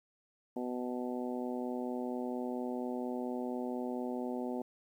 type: harmonic tone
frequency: 124.3 Hz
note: B2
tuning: 12 cents sharp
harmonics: 2 / 3 / 4 / 5 / 6 / 7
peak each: -37 / -41 / -43 / -45 / -47 / -48 dBFS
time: 0.56-4.62 s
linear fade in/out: 5 ms
effects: 11-bit